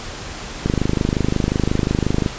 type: click train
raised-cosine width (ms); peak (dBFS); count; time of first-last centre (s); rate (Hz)
3; -4; 42; 0.66-2.262; 25.6
effects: pink hiss -31 dBFS RMS until 2.38 s + resampled to 16000 Hz